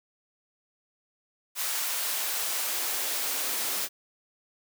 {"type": "noise with high-pass filter sweep", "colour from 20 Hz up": "white", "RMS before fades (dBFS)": -30, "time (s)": [1.55, 3.89], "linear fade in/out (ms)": 50, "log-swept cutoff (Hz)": [780, 260], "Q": 0.78, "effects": []}